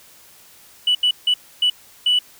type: tone bursts at uneven times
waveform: sine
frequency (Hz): 2960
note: F#7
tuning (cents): 0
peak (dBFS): -12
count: 5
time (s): 0.87-0.95 / 1.03-1.11 / 1.27-1.34 / 1.62-1.7 / 2.06-2.19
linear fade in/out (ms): 5
effects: tanh soft clip ceiling -10 dBFS + white hiss -48 dBFS RMS until 2.39 s